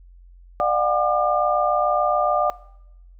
sine tone cluster, 597 / 719 / 786 / 1200 Hz, D5 / F#5 / G5 / D6, +28 / -50 / +4 / +37 cents, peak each -22 / -22 / -29 / -23 dBFS, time 0.6-2.5 s, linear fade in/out 0 ms, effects noise-tail reverb RT60 0.8 s tail -20 dB re dry + added 44 Hz sine -44 dBFS peak until 3.19 s

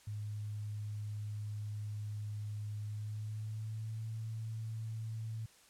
sine tone with pitch glide, 105.1 to 111.35 Hz, G#2 to A2, +21 to +21 cents, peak -38 dBFS, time 0.07-5.46 s, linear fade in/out 5 ms, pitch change +100 cents, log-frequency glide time 2.84-4.07 s, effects white hiss -63 dBFS RMS until 5.69 s + low-pass 10000 Hz 12 dB/octave

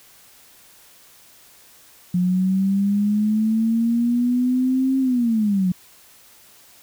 sine linear two-way sweep, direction up then down, 177.6 to 267.1 to 177.6 Hz, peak -16 dBFS, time 2.14-5.72 s, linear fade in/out 5 ms, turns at 4.99 s, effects white hiss -50 dBFS RMS until 6.82 s

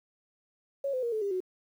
sine tone with pitch steps, 554 / 511 / 471.3 / 434.7 / 400.9 / 369.8 Hz, C#5 / C5 / A#4 / A4 / G4 / F#4, -1 / -41 / +19 / -21 / +39 / -1 cents, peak -28 dBFS, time 0.84-1.404 s, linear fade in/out 5 ms, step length 94 ms, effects 10-bit

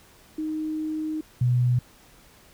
sine tone pair in turn, 311.1 / 123.46 Hz, D#4 / B2, 0 / 0 cents, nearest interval octave + major third, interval 1600 cents, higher first, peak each -26 / -18 dBFS, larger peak second, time 0.38-1.21 / 1.41-1.79 s, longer first, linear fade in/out 5 ms, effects pink hiss -54 dBFS RMS until 2.53 s

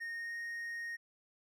triangle tone with pitch glide, 1849 to 1860.8 Hz, A#6 to A#6, -15 to -4 cents, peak -37 dBFS, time 0-0.97 s, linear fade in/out 20 ms, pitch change +11 cents, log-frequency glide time 0.15-0.36 s, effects none

